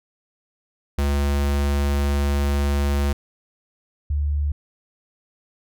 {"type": "tone pair in turn", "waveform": ["square", "sine"], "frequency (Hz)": [71, 73], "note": ["C#2", "D2"], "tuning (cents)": [42, -10], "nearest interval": "unison", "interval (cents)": 48, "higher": "second", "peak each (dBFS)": -19, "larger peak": "neither", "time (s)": [[0.98, 3.13], [4.1, 4.52]], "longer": "first", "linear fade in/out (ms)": 5, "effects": []}